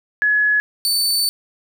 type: tone pair in turn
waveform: sine / sawtooth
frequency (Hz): 1694 / 4522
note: G#6 / C#8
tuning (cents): +34 / +34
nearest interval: octave + perfect fourth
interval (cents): 1700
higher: second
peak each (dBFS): -13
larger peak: neither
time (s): 0.22-0.6 / 0.85-1.29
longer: second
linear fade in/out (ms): 0
effects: none